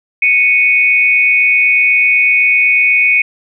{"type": "tone pair together", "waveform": "sine", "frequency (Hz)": [2217, 2489], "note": ["C#7", "D#7"], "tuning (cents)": [0, 0], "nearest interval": "major second", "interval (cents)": 200, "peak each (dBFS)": -10, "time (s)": [0.22, 3.22], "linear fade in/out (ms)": 5, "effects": []}